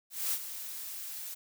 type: noise with ADSR envelope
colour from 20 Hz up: blue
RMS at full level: -30 dBFS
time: 0.1-1.35 s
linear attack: 220 ms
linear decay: 62 ms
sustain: -11 dB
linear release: 16 ms
effects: none